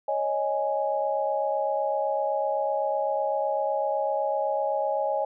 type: chord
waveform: sine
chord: C# suspended second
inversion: none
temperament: equal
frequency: 554.4 / 622.3 / 830.6 Hz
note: C#5 / D#5 / G#5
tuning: 0 / 0 / 0 cents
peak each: -28 dBFS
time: 0.08-5.25 s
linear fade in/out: 5 ms
effects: none